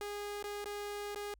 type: tone with dropouts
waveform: sawtooth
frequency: 410.8 Hz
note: G#4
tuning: 19 cents flat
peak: -35 dBFS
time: 0.01-1.34 s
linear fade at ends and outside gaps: 1 ms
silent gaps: 0.427-0.441 / 0.644-0.657 / 1.147-1.158 s
effects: added 50 Hz sine -61 dBFS peak until 1.39 s